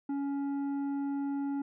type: tone with tanh clipping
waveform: sine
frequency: 280 Hz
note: C#4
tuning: 18 cents sharp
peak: -32 dBFS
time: 0.09-1.62 s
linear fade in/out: 5 ms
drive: 8 dB
effects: none